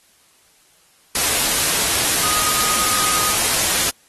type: tone in noise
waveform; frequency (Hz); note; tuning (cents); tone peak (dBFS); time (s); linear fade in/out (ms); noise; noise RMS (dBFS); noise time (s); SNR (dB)
sine; 1244.5; D#6; 0; -25; 2.23-3.35; 2; white; -18; 1.15-3.9; -10
effects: white hiss -55 dBFS RMS until 4.08 s + AAC 32 kbps